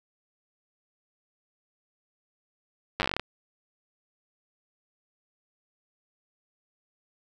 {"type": "slowing click train", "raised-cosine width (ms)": 0.3, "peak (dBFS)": -10, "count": 12, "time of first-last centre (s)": [3, 3.196], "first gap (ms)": 9, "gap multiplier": 1.13, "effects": ["8-bit"]}